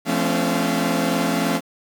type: tone cluster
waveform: sawtooth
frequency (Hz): 171.9 / 219.1 / 258.6 / 281.9 / 343.8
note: F3 / A3 / C4 / C#4 / F4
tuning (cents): -27 / -7 / -20 / +29 / -27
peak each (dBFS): -21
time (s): 0.05-1.61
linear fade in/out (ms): 50
effects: 8-bit